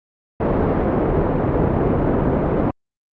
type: low-pass noise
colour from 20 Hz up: white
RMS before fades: -18 dBFS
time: 0.4-2.71 s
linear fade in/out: 5 ms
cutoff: 470 Hz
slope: 12 dB/octave
effects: low-pass 2000 Hz 12 dB/octave + Opus 48 kbps